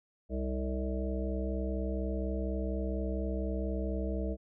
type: harmonic tone with a mistuned harmonic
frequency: 64.2 Hz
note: C2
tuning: 32 cents flat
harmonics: 1 / 3 / 5 / 7 / 9 / 10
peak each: -33 / -38 / -40 / -41 / -43 / -43 dBFS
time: 0.29-4.37 s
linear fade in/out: 50 ms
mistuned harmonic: 3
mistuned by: +41 cents
effects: none